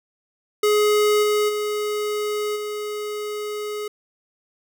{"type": "tone with level steps", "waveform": "square", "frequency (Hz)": 420, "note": "G#4", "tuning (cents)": 19, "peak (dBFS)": [-16, -18, -23, -27], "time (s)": [0.63, 3.88], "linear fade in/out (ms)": 5, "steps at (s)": [1.22, 1.48, 2.55], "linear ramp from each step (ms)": 20, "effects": []}